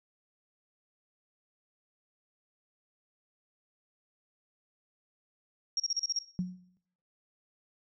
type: tone bursts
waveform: sine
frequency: 5588 Hz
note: F8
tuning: in tune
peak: -27 dBFS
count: 7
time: 5.77-6.189 s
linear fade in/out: 2 ms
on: 29 ms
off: 36 ms
type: tone with exponential decay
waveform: sine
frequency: 181.4 Hz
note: F#3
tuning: 34 cents flat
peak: -26 dBFS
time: 6.39-6.77 s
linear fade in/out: 0 ms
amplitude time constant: 82 ms
effects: noise-tail reverb RT60 0.7 s tail -19 dB re dry

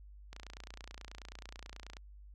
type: click train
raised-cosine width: 0.2 ms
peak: -30 dBFS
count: 49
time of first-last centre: 0.33-1.968 s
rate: 29.3 Hz
effects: added 50 Hz sine -51 dBFS peak until 2.34 s

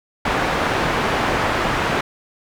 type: low-pass noise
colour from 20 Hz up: white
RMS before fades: -20 dBFS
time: 0.25-2.01 s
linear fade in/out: 5 ms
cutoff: 1500 Hz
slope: 12 dB/octave
effects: none

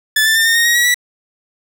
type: tone with pitch steps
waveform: sawtooth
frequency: 1741 / 1769.4 / 1798.2 / 1827.6 / 1857.4 / 1887.6 / 1918.4 / 1949.7 Hz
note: A6 / A6 / A6 / A#6 / A#6 / A#6 / A#6 / B6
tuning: -19 / +9 / +37 / -35 / -7 / +21 / +49 / -23 cents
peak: -7 dBFS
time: 0.16-0.944 s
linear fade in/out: 5 ms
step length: 98 ms
effects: none

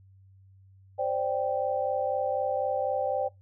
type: chord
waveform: sine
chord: C suspended second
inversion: none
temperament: equal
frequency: 523.3 / 587.3 / 784 Hz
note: C5 / D5 / G5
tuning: 0 / 0 / 0 cents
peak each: -30 dBFS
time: 0.98-3.29 s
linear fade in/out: 20 ms
effects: noise-tail reverb RT60 0.2 s tail -22 dB re dry + added 96 Hz sine -53 dBFS peak until 3.41 s

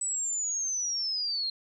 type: linear sweep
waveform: sine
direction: down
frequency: 7990 to 4157 Hz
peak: -28 dBFS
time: 0.01-1.5 s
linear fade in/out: 5 ms
effects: none

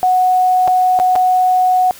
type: tone with dropouts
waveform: sine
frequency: 737 Hz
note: F#5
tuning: 7 cents flat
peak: -9 dBFS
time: 0.03-1.91 s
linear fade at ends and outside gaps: 0 ms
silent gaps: 0.676-0.68 / 0.99-0.999 / 1.155-1.16 s
effects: white hiss -38 dBFS RMS until 1.99 s

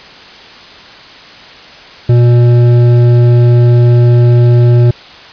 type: tone with hard clipping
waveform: sine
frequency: 120.5 Hz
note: B2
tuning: 42 cents flat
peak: -5 dBFS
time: 2.09-4.91 s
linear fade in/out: 5 ms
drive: 9 dB
effects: white hiss -33 dBFS RMS until 5.32 s + resampled to 11025 Hz

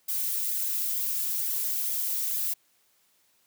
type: noise with flanger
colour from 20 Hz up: violet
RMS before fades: -29 dBFS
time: 0.08-2.54 s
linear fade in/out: 10 ms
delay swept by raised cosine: 0.69 to 3.29 ms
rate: 2.2 Hz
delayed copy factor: -0.55
effects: white hiss -67 dBFS RMS until 3.46 s + high-pass 100 Hz 12 dB/octave

